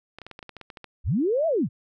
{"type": "clicks", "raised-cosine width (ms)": 0.3, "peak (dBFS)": -24, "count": 12, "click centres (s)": [0.186, 0.217, 0.266, 0.313, 0.391, 0.428, 0.493, 0.567, 0.613, 0.702, 0.772, 0.843]}
{"type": "linear two-way sweep", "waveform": "sine", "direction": "up then down", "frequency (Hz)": [36.48, 678, 83.5], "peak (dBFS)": -20, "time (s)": [1.04, 1.69], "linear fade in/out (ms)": 50, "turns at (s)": 1.47}
{"effects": []}